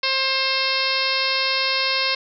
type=harmonic tone; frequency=531 Hz; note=C5; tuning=25 cents sharp; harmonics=1 / 2 / 3 / 4 / 5 / 6 / 7 / 8 / 9 / 10; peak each=-30 / -28 / -31 / -27 / -26 / -32 / -28 / -26 / -28 / -29 dBFS; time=0.03-2.15 s; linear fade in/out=5 ms; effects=none